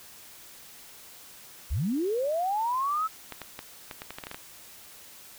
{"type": "linear sweep", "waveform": "sine", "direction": "up", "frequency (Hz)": [45.74, 1318.5], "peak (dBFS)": -25, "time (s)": [1.7, 3.08], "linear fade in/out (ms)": 20}
{"type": "clicks", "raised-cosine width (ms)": 0.3, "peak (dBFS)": -21, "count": 11, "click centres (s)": [3.323, 3.417, 3.591, 3.912, 4.019, 4.106, 4.185, 4.238, 4.269, 4.314, 4.345]}
{"effects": ["white hiss -49 dBFS RMS until 5.38 s"]}